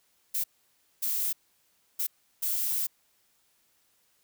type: noise bursts at uneven times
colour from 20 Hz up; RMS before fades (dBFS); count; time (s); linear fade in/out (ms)
violet; -29; 4; 0.34-0.44 / 1.02-1.33 / 1.99-2.07 / 2.42-2.87; 10
effects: white hiss -69 dBFS RMS until 4.23 s